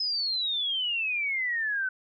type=exponential sweep; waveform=sine; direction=down; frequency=5150 to 1500 Hz; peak=-26 dBFS; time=0-1.89 s; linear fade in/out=5 ms; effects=none